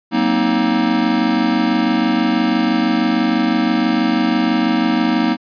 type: chord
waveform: square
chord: C half-diminished seventh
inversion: second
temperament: just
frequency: 188.37 / 235.5 / 261.6 / 314 Hz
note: Gb3 / Bb3 / C4 / Eb4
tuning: +31 / +18 / 0 / +16 cents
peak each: -24 / -18 / -21 / -19 dBFS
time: 0.11-5.37 s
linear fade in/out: 50 ms
effects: resampled to 11025 Hz